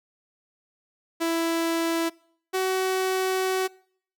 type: tone pair in turn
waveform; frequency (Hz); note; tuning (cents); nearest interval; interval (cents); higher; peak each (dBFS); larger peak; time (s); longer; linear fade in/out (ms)
sawtooth; 331.4 / 376.1; E4 / F#4; +9 / +28; major second; 219; second; -19; neither; 1.2-2.1 / 2.53-3.68; second; 20
effects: noise-tail reverb RT60 0.6 s tail -24 dB re dry